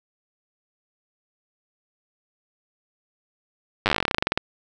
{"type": "slowing click train", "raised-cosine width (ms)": 0.3, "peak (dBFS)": -4, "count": 21, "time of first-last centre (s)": [3.86, 4.375], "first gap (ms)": 9, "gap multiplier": 1.1, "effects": []}